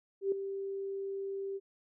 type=tone with ADSR envelope; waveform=sine; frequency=392 Hz; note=G4; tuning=in tune; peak=-25 dBFS; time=0.21-1.6 s; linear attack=110 ms; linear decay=3 ms; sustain=-10 dB; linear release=38 ms; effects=none